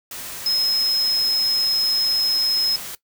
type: tone in noise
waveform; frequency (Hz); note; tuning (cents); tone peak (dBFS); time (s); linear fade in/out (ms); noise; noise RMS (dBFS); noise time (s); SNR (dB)
sine; 5140; E8; -45; -17; 0.46-2.76; 2; white; -33; 0.11-2.95; +13
effects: noise-tail reverb RT60 0.1 s tail -18 dB re dry